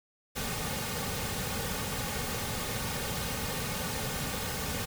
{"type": "noise with comb filter", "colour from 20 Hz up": "pink", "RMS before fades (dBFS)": -34, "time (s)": [0.35, 4.86], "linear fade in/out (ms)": 20, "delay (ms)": 3, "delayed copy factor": -0.6, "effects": []}